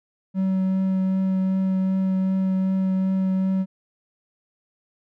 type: tone with vibrato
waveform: triangle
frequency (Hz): 189.4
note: F#3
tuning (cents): +41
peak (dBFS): -17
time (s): 0.34-3.66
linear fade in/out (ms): 50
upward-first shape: triangle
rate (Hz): 2.6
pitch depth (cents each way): 11
effects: none